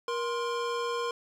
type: tone pair together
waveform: square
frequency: 473.8 / 1046.5 Hz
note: A#4 / C6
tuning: +28 / 0 cents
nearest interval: octave + major second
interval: 1372 cents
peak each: -32 / -34 dBFS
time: 0.08-1.11 s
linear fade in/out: 2 ms
effects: low-pass 6000 Hz 12 dB/octave + 10-bit